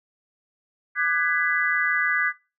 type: chord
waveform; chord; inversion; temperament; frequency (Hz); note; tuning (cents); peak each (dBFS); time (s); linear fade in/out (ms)
sine; G# half-diminished seventh; second; just; 1196.1 / 1495.1 / 1661.2 / 1993.5; D6 / F#6 / G#6 / B6; +31 / +18 / 0 / +16; -29 / -25 / -24 / -25; 0.95-2.33; 50
effects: noise-tail reverb RT60 0.3 s tail -21 dB re dry